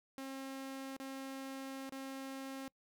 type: tone with dropouts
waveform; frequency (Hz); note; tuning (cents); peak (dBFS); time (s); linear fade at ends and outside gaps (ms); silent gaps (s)
sawtooth; 268.6; C4; +46; -39; 0.18-2.68; 0; 0.966-1 / 1.894-1.923
effects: noise-tail reverb RT60 0.1 s tail -25 dB re dry